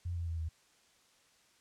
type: tone with pitch steps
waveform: sine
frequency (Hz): 87.31 / 84.92 / 82.6 / 80.34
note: F2 / F2 / E2 / E2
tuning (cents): 0 / -48 / +4 / -44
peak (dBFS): -34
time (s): 0.05-0.49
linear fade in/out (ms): 10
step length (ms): 110
effects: white hiss -67 dBFS RMS until 1.6 s + low-pass 8000 Hz 12 dB/octave